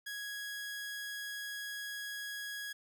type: tone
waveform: sawtooth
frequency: 1661.2 Hz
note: G#6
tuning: in tune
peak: -36 dBFS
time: 0.06-2.73 s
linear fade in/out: 10 ms
effects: none